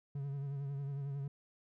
triangle tone with vibrato, 139.7 Hz, C#3, 14 cents sharp, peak -35 dBFS, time 0.15-1.28 s, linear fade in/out 5 ms, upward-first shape triangle, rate 11 Hz, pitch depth 53 cents each way, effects none

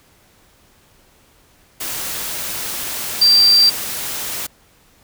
sine tone in noise, 4699 Hz, D8, in tune, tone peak -8 dBFS, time 3.21-3.7 s, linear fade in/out 10 ms, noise white, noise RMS -25 dBFS, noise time 1.8-4.47 s, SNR +14 dB, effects pink hiss -53 dBFS RMS until 5.03 s

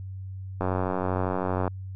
click train, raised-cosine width 1 ms, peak -13 dBFS, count 100, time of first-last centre 0.61-1.678 s, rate 92.7 Hz, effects added 95 Hz sine -34 dBFS peak until 1.95 s

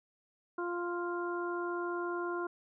harmonic tone, 349.2 Hz, F4, in tune, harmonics 1 / 2 / 3 / 4, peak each -35 / -44 / -40 / -41 dBFS, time 0.58-2.47 s, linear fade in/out 5 ms, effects none

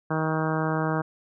harmonic tone, 158 Hz, D#3, 27 cents sharp, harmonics 1 / 2 / 3 / 4 / 5 / 6 / 7 / 8 / 9 / 10, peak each -27 / -30 / -32 / -33 / -34 / -35 / -35 / -36 / -37 / -37 dBFS, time 0.1-1.02 s, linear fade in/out 10 ms, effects none

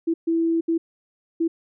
sine tone bursts at uneven times, 330.5 Hz, E4, 5 cents sharp, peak -18 dBFS, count 4, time 0.07-0.14 / 0.27-0.61 / 0.68-0.78 / 1.4-1.48 s, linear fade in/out 10 ms, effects none

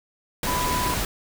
sine tone in noise, 993 Hz, B5, 9 cents sharp, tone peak -25 dBFS, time 0.47-0.94 s, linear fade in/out 2 ms, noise pink, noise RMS -26 dBFS, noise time 0.43-1.05 s, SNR -2 dB, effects none

